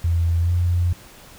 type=tone with pitch glide; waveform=sine; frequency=84.3 to 87.73 Hz; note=E2 to F2; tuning=+39 to +8 cents; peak=-16 dBFS; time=0.04-0.93 s; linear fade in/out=5 ms; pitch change=+69 cents; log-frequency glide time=0.4-0.52 s; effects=pink hiss -45 dBFS RMS until 1.38 s